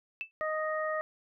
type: tone with exponential decay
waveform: sine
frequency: 2640 Hz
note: E7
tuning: 2 cents sharp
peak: -29 dBFS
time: 0.21-0.31 s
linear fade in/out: 0 ms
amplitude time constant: 20 ms
type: harmonic tone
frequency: 622.3 Hz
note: D#5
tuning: in tune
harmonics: 1 / 2 / 3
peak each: -32 / -35 / -37 dBFS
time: 0.41-1.01 s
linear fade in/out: 0 ms
effects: none